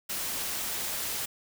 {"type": "noise", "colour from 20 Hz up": "white", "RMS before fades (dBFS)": -33, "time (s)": [0.09, 1.26], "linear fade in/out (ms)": 10, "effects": []}